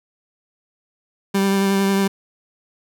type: tone with vibrato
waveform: 30% pulse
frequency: 196 Hz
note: G3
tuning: in tune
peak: -13 dBFS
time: 1.34-2.08 s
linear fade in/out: 10 ms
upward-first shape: triangle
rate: 11 Hz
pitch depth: 18 cents each way
effects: none